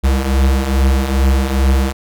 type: beating tone pair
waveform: square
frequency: 65 / 67.4 Hz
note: C2 / C#2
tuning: -11 / -48 cents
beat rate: 2.4 Hz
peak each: -18 / -13 dBFS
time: 0.03-1.93 s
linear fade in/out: 20 ms
effects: none